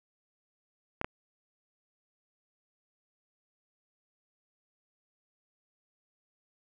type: clicks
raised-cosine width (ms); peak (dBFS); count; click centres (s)
0.5; -16; 2; 1.014 / 1.045
effects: none